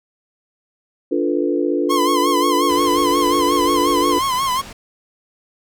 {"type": "chord", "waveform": "sine", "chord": "B half-diminished seventh", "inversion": "first", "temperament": "equal with one note detuned", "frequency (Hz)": [291.6, 349.2, 440, 493.9], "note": ["D4", "F4", "A4", "B4"], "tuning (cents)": [-12, 0, 0, 0], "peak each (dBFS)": [-20, -20, -23, -24], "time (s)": [1.11, 4.19], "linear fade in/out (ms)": 10}
{"type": "tone with vibrato", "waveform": "45% pulse", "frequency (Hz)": 1046.5, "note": "C6", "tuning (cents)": 0, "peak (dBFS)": -17, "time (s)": [1.89, 4.62], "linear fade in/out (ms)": 20, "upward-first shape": "sine", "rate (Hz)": 5.6, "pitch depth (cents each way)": 88}
{"type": "low-pass noise", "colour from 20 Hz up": "pink", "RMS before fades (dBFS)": -36, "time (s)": [2.69, 4.73], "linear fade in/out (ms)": 5, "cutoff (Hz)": 7900, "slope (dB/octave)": 12}
{"effects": []}